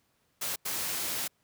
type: noise bursts at uneven times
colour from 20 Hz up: white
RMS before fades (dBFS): -33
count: 2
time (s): 0.41-0.56 / 0.65-1.28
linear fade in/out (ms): 10
effects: pink hiss -72 dBFS RMS until 1.43 s + high-pass 80 Hz 12 dB/octave